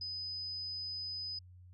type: tone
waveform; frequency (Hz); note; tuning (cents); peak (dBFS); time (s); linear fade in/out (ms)
sine; 5010; D#8; +11; -38; 0.01-1.39; 5
effects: added 90 Hz sine -53 dBFS peak until 1.73 s